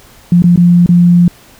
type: tone with dropouts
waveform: sine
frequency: 174.61 Hz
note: F3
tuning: in tune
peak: -3 dBFS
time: 0.32-1.28 s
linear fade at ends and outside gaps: 2 ms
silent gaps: 0.422-0.44 / 0.56-0.575 / 0.862-0.89 s
effects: pink hiss -41 dBFS RMS until 1.59 s